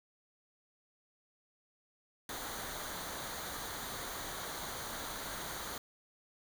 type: noise with comb filter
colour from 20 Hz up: pink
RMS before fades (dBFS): -42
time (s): 2.29-5.78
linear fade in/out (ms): 2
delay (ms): 0.38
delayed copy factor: -0.6
effects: none